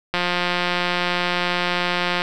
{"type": "click train", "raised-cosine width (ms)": 0.3, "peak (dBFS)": -5, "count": 369, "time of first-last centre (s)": [0.14, 2.219], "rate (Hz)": 177, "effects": []}